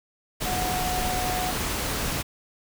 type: tone in noise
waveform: sine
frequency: 732 Hz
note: F#5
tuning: 19 cents flat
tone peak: -28 dBFS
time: 0.45-1.52 s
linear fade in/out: 20 ms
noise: pink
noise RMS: -28 dBFS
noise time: 0.4-2.23 s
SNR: -3 dB
effects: none

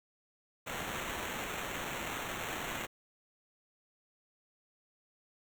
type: noise with sample-and-hold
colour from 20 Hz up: white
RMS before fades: -39 dBFS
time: 0.66-2.87 s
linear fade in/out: 20 ms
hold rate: 4900 Hz
effects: none

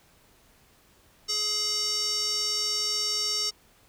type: tone with band-pass filter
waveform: square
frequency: 421.7 Hz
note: G#4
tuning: 26 cents sharp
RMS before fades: -28 dBFS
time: 1.28-3.51 s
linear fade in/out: 20 ms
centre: 5400 Hz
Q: 6.5
effects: pink hiss -60 dBFS RMS until 3.88 s

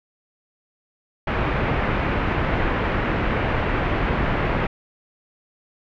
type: low-pass noise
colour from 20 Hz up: pink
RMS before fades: -22 dBFS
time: 1.27-4.67 s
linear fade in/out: 5 ms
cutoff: 2400 Hz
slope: 24 dB/octave
effects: none

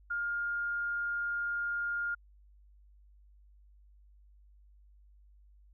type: tone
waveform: sine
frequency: 1412 Hz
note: F6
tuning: 19 cents sharp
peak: -31 dBFS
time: 0.1-2.15 s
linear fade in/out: 10 ms
effects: added 50 Hz sine -57 dBFS peak until 5.73 s

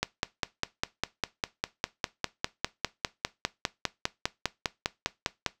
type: click train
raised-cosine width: 0.2 ms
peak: -8 dBFS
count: 28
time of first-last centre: 0.03-5.463 s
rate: 4.97 Hz
effects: noise-tail reverb RT60 0.2 s tail -19 dB re dry

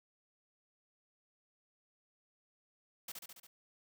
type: noise with echo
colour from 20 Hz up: white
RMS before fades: -44 dBFS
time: 3.08-3.12 s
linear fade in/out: 5 ms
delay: 70 ms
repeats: 5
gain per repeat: -3 dB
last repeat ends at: 3.47 s
effects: none

